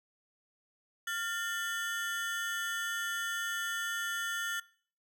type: ring-modulated tone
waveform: 35% pulse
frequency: 1600 Hz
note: G6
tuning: 35 cents sharp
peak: -29 dBFS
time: 1.07-4.6 s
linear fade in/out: 5 ms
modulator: 199 Hz
effects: noise-tail reverb RT60 0.5 s tail -21 dB re dry